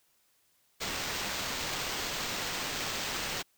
violet noise with sample-and-hold, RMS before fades -35 dBFS, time 0.8-3.43 s, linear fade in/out 20 ms, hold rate 11025 Hz, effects white hiss -70 dBFS RMS until 3.57 s

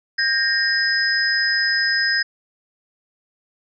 sine tone cluster, 1601 / 1856 / 5050 Hz, G6 / A#6 / D#8, +36 / -8 / +25 cents, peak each -21 dBFS, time 0.18-2.23 s, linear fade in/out 10 ms, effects none

